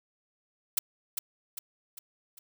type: noise with echo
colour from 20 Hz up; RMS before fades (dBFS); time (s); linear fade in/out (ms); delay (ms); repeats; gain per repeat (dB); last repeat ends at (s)
blue; -25; 0.77-0.79; 5; 400; 4; -6; 2.39
effects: none